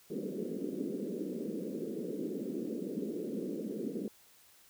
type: band-pass noise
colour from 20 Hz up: pink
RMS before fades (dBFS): -38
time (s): 0.1-4.08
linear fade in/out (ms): 2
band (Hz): 190 to 470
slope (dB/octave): 48
effects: white hiss -62 dBFS RMS until 4.69 s